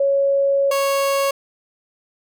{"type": "tone pair in turn", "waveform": ["sine", "30% pulse"], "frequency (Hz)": [554.4, 552.4], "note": ["C#5", "C#5"], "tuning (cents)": [0, -6], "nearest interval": "unison", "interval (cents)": 6, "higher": "first", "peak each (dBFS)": -14, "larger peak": "neither", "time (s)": [[0, 0.71], [0.71, 1.31]], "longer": "first", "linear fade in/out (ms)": 5, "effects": []}